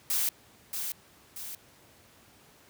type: noise with echo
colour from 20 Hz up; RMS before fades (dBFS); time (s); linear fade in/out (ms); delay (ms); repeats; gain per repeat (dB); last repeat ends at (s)
blue; -28; 0.1-0.29; 2; 630; 2; -6; 1.55
effects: pink hiss -58 dBFS RMS until 2.69 s + high-pass 80 Hz 12 dB/octave